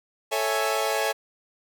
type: chord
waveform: sawtooth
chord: A major seventh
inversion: none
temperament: equal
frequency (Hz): 440 / 554.4 / 659.3 / 830.6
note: A4 / C#5 / E5 / G#5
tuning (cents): 0 / 0 / 0 / 0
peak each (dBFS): -25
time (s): 0.31-1.13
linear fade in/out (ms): 20
effects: none